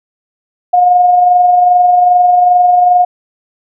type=tone with amplitude modulation; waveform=sine; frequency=717 Hz; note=F5; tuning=45 cents sharp; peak=-3 dBFS; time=0.73-3.05 s; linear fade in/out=10 ms; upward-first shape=sine; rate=22.5 Hz; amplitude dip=35%; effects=none